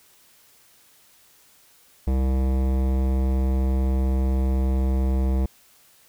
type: tone with hard clipping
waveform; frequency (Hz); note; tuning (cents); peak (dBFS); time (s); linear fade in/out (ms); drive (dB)
sine; 65.41; C2; 0; -21; 2.07-5.46; 5; 17
effects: white hiss -56 dBFS RMS until 6.08 s